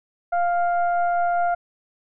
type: tone with frequency modulation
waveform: sine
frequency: 698.5 Hz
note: F5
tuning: in tune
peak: -18 dBFS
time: 0.32-1.55 s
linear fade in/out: 10 ms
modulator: 701 Hz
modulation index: 0.57
effects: none